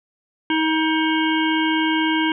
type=harmonic tone; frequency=316.8 Hz; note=D#4; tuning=31 cents sharp; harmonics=1 / 3 / 5 / 7 / 9 / 10; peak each=-19 / -24 / -26 / -27 / -29 / -29 dBFS; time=0.5-2.32 s; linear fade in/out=2 ms; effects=none